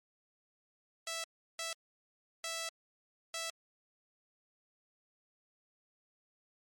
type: tone bursts at uneven times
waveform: 5% pulse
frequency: 659 Hz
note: E5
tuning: 1 cent flat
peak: -26 dBFS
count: 4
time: 1.07-1.24 / 1.59-1.73 / 2.44-2.69 / 3.34-3.5 s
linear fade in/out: 2 ms
effects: MP3 64 kbps